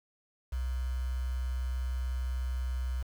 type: tone with quantisation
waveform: sine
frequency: 63.2 Hz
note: B1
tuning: 41 cents sharp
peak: -30 dBFS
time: 0.52-3.03 s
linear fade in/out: 10 ms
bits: 8
effects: none